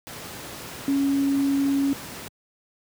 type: tone in noise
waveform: sine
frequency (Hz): 277.2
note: C#4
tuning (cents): 0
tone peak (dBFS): -19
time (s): 0.88-1.93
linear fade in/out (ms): 0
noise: pink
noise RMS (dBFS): -37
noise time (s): 0.07-2.28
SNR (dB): +15
effects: high-pass 100 Hz 12 dB/octave